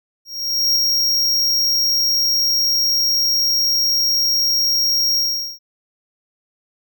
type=tone with ADSR envelope; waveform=square; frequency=5588 Hz; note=F8; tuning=in tune; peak=-13 dBFS; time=0.25-5.59 s; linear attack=510 ms; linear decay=5 ms; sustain=-2 dB; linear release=420 ms; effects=none